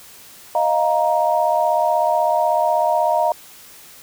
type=chord; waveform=sine; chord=Eb suspended second; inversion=none; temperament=equal with one note detuned; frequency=622.3 / 698.5 / 937.2 Hz; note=Eb5 / F5 / Bb5; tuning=0 / 0 / +9 cents; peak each=-19 dBFS; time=0.55-3.32 s; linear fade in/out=2 ms; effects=white hiss -43 dBFS RMS until 4.02 s